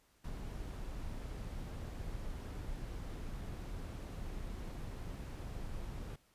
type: noise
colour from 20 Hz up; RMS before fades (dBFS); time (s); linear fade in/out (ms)
brown; -43; 0.24-6.16; 5
effects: pink hiss -71 dBFS RMS until 6.34 s + resampled to 32000 Hz